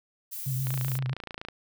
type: noise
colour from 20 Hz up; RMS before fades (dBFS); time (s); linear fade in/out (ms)
violet; -37; 0.31-0.99; 20
type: tone with vibrato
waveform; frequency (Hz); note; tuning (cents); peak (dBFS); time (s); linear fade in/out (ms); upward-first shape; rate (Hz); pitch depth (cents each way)
sine; 130.81; C3; 0; -27; 0.46-1.14; 10; sine; 7.8; 59
type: click train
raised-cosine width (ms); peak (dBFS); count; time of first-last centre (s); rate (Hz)
0.3; -21; 24; 0.67-1.486; 28.2
effects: none